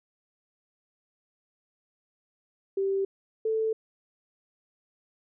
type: tone pair in turn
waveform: sine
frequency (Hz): 389.9 / 441.5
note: G4 / A4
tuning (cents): -9 / +6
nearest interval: major second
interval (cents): 215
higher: second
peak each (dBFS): -24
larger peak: neither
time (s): 2.77-3.05 / 3.45-3.73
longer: neither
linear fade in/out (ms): 5
effects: none